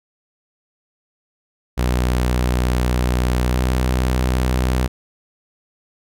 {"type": "tone with pitch glide", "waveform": "sawtooth", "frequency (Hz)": [61.74, 63.04], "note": ["B1", "B1"], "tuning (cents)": [0, 36], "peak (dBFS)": -12, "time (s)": [1.77, 4.88], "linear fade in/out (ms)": 20, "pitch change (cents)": 36, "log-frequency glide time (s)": [3.49, 3.61], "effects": []}